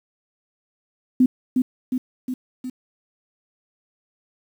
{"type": "tone with echo", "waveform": "sine", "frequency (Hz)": 254.3, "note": "C4", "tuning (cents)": -49, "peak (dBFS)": -11, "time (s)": [1.2, 1.26], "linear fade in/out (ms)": 5, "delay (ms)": 360, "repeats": 4, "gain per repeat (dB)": -4, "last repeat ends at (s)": 2.7, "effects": ["8-bit"]}